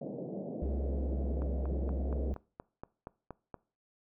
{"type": "band-pass noise", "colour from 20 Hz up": "pink", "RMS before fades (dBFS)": -40, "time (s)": [0.01, 2.33], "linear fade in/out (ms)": 5, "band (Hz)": [140, 640], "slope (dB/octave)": 48}
{"type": "tone with pitch glide", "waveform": "triangle", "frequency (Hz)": [67.8, 66.94], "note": ["C#2", "C2"], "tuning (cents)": [-38, 40], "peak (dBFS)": -30, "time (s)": [0.62, 2.34], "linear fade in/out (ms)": 0, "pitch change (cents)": -22, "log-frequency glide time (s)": [0.77, 1.55]}
{"type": "click train", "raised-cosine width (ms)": 1, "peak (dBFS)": -28, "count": 10, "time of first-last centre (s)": [1.42, 3.543], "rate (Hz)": 4.24}
{"effects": ["noise-tail reverb RT60 0.4 s tail -22 dB re dry"]}